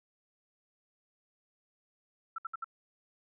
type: tone bursts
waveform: sine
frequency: 1335 Hz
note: E6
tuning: 22 cents sharp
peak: -34 dBFS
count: 4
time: 2.36-2.644 s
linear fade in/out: 5 ms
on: 23 ms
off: 64 ms
effects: none